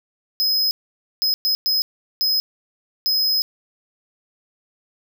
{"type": "tone bursts at uneven times", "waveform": "square", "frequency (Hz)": 5080, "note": "D#8", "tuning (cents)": 35, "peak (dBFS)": -17, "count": 6, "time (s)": [[0.4, 0.71], [1.22, 1.34], [1.45, 1.55], [1.66, 1.82], [2.21, 2.4], [3.06, 3.42]], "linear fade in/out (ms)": 0, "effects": []}